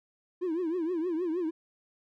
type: tone with vibrato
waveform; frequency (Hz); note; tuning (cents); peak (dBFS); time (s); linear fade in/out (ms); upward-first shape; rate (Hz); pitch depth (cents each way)
triangle; 340; F4; -46; -25; 0.41-1.51; 20; triangle; 6.4; 180
effects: tanh soft clip ceiling -23 dBFS